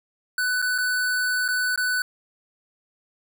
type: tone with dropouts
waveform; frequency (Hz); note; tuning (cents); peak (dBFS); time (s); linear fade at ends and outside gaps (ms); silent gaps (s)
square; 1495; F#6; +17; -22; 0.38-2.02; 2; 0.618-0.624 / 0.78-0.784 / 1.48-1.486 / 1.76-1.776
effects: none